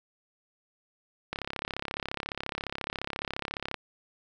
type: click train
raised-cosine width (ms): 0.3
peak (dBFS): -16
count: 84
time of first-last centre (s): 1.33-3.743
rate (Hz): 34.4
effects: none